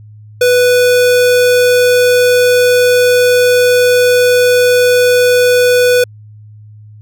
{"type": "tone", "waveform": "square", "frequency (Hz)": 494, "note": "B4", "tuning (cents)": 0, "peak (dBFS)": -7, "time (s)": [0.41, 6.04], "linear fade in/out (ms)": 5, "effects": ["added 106 Hz sine -33 dBFS peak until 7.01 s"]}